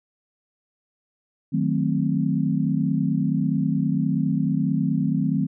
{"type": "chord", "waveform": "sine", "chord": "D# diminished seventh", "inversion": "none", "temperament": "equal", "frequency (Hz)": [155.56, 185, 220, 261.6], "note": ["D#3", "F#3", "A3", "C4"], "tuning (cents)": [0, 0, 0, 0], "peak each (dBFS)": [-24, -25, -26, -25], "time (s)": [1.52, 5.47], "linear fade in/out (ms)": 20, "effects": []}